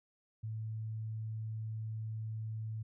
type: tone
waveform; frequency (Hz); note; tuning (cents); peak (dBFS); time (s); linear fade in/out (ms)
sine; 110; A2; 0; -37; 0.43-2.83; 10
effects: none